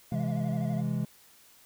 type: tone with vibrato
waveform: triangle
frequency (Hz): 671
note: E5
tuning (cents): +31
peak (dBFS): -37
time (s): 0.11-0.82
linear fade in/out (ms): 20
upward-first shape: sine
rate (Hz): 12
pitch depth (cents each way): 87
type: chord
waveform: triangle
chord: C augmented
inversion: none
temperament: equal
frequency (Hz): 130.81 / 164.81 / 207.7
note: C3 / E3 / G#3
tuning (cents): 0 / 0 / 0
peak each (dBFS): -30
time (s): 0.12-1.05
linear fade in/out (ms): 2
effects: white hiss -58 dBFS RMS until 1.65 s